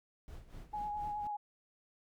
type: noise with tremolo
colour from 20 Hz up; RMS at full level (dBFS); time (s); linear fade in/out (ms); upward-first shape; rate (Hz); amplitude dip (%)
brown; -47; 0.28-1.27; 0; sine; 4.2; 75
type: tone with vibrato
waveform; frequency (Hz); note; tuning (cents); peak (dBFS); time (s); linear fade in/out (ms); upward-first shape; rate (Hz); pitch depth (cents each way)
sine; 834; G#5; +7; -36; 0.73-1.37; 10; sine; 9.5; 22
effects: none